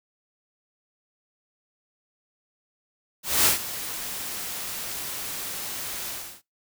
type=noise with ADSR envelope; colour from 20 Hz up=white; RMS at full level=-18 dBFS; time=3.23-6.42 s; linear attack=230 ms; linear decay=120 ms; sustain=-15 dB; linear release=320 ms; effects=noise-tail reverb RT60 0.2 s tail -23 dB re dry